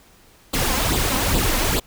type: noise with flanger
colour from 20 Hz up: pink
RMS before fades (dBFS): -20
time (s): 0.53-1.8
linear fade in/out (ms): 10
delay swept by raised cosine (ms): 0.24 to 3.94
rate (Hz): 2.4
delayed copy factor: +0.65
effects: pink hiss -52 dBFS RMS until 1.86 s